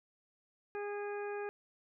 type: harmonic tone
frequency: 410 Hz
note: G#4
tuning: 22 cents flat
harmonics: 1 / 2 / 3 / 4 / 5 / 6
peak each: -38 / -45 / -51 / -48 / -59 / -52 dBFS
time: 0.75-1.49 s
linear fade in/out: 0 ms
effects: none